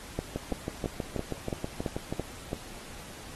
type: two click trains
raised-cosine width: 2 ms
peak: -17 / -18 dBFS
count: 8 / 12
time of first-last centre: 0.19-2.531 / 0.36-2.126 s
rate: 2.99 / 6.23 Hz
effects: pink hiss -46 dBFS RMS until 3.35 s + AAC 32 kbps